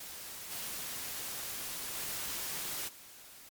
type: noise with level steps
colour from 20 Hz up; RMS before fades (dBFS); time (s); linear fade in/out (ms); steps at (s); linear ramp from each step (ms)
white; -45 / -40 / -38 / -53; 0-3.49; 5; 0.5 / 1.94 / 2.87; 20
effects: MP3 96 kbps